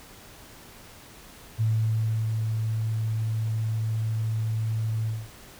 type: tone with ADSR envelope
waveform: sine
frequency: 110.7 Hz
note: A2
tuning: 11 cents sharp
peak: -20 dBFS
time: 1.58-5.29 s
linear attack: 30 ms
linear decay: 690 ms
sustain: -4 dB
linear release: 220 ms
effects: pink hiss -48 dBFS RMS until 5.59 s